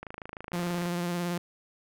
click train, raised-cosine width 0.5 ms, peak -24 dBFS, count 23, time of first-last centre 0.03-0.857 s, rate 26.6 Hz
sawtooth tone with vibrato, 174.61 Hz, F3, in tune, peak -25 dBFS, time 0.53-1.38 s, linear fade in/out 5 ms, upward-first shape sine, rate 18 Hz, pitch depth 26 cents each way
effects none

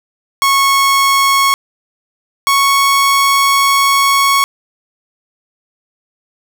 sawtooth tone pair in turn, 1100 / 1107 Hz, C#6 / C#6, -14 / -3 cents, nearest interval unison, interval 11 cents, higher second, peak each -5 dBFS, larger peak neither, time 0.42-1.54 / 2.47-4.44 s, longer second, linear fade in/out 0 ms, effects none

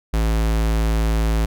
square tone, 55 Hz, A1, in tune, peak -17 dBFS, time 0.13-1.46 s, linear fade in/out 10 ms, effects none

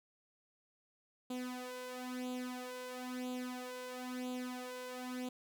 sawtooth tone with flanger, 251.3 Hz, B3, 30 cents sharp, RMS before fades -43 dBFS, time 1.3-5.29 s, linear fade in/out 5 ms, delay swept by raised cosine 0.27 to 2.07 ms, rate 1 Hz, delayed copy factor +0.75, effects none

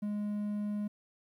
triangle tone, 207.7 Hz, G#3, in tune, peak -30 dBFS, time 0.02-0.88 s, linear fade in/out 10 ms, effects 12-bit

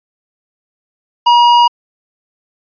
sine tone with tanh clipping, 956 Hz, A#5, 43 cents sharp, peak -7 dBFS, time 1.26-1.68 s, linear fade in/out 10 ms, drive 15 dB, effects resampled to 11025 Hz

